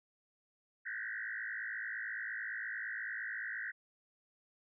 sine tone with frequency modulation, 1721 Hz, A6, 39 cents flat, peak -38 dBFS, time 0.85-3.72 s, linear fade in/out 20 ms, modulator 54.4 Hz, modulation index 4.2, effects none

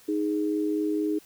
sine tone pair together, 311.1 / 415.3 Hz, D#4 / G#4, 0 / 0 cents, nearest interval perfect fourth, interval 500 cents, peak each -25 / -29 dBFS, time 0.08-1.19 s, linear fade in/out 10 ms, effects white hiss -55 dBFS RMS until 1.25 s

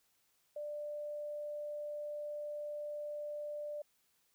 sine tone, 592 Hz, D5, 14 cents sharp, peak -39 dBFS, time 0.56-3.82 s, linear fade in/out 5 ms, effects white hiss -75 dBFS RMS until 4.34 s

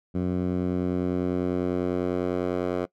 10% pulse tone with band-pass filter sweep, 90 Hz, F#2, 47 cents flat, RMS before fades -26 dBFS, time 0.14-2.86 s, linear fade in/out 20 ms, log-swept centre 180 to 530 Hz, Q 1, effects noise-tail reverb RT60 0.1 s tail -20 dB re dry

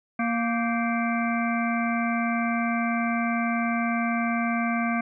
harmonic tone with a mistuned harmonic, 233.1 Hz, A#3, in tune, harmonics 1 / 3 / 5 / 7 / 9 / 10, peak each -25 / -30 / -32 / -33 / -35 / -35 dBFS, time 0.19-5.01 s, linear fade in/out 5 ms, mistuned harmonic 7, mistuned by -72 cents, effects none

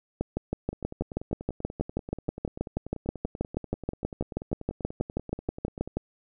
two click trains, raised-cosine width 2 ms, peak -14 / -24 dBFS, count 37 / 54, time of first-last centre 0.21-5.97 / 0.73-5.876 s, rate 6.25 / 10.3 Hz, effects none

